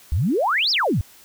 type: exponential two-way sweep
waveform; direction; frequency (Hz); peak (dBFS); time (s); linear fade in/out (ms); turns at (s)
sine; up then down; 65.2 to 5588 to 81.2; -17; 0.12-1.01; 0; 0.71
effects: white hiss -49 dBFS RMS until 1.24 s